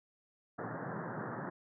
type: band-pass noise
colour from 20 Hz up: pink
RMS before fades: -41 dBFS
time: 0.58-1.5 s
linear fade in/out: 10 ms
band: 110 to 1800 Hz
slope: 96 dB/octave
effects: none